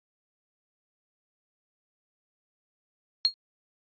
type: tone with exponential decay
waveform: sine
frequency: 4271 Hz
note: C8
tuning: 35 cents sharp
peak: -14 dBFS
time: 3.25-3.34 s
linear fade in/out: 0 ms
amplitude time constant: 19 ms
effects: resampled to 11025 Hz